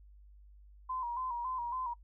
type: tone with vibrato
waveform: sine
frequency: 987.8 Hz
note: B5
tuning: in tune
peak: -34 dBFS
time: 0.89-1.94 s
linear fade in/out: 10 ms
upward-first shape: square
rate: 3.6 Hz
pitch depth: 66 cents each way
effects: noise-tail reverb RT60 0.1 s tail -24 dB re dry + added 50 Hz sine -54 dBFS peak until 2.03 s